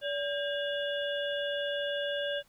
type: harmonic tone with a mistuned harmonic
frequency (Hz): 574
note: D5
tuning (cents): -40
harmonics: 1 / 3 / 5 / 6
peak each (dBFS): -32 / -37 / -39 / -40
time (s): 0.01-2.43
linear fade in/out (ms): 50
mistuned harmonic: 3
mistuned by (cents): -120
effects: pink hiss -65 dBFS RMS until 2.48 s